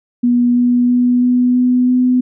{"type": "tone with pitch steps", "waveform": "sine", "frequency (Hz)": [242.7, 244.4, 246.1, 247.8, 249.5, 251.3], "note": ["B3", "B3", "B3", "B3", "B3", "B3"], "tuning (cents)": [-30, -18, -6, 6, 18, 30], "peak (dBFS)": -9, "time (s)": [0.23, 2.21], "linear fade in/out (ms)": 10, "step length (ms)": 330, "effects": []}